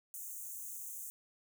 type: high-pass noise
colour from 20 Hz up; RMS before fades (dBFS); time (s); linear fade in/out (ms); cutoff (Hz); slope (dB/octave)
white; -45; 0.14-1.1; 0; 6200; 96
effects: none